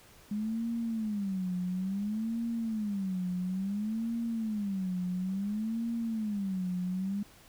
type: tone with vibrato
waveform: sine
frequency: 204.7 Hz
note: G#3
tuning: 25 cents flat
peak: -30 dBFS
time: 0.31-7.23 s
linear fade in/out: 5 ms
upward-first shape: sine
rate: 0.58 Hz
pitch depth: 220 cents each way
effects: pink hiss -57 dBFS RMS until 7.48 s